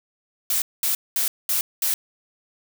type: noise bursts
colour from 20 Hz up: blue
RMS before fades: -22 dBFS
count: 5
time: 0.5-1.94 s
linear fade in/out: 2 ms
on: 120 ms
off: 210 ms
effects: none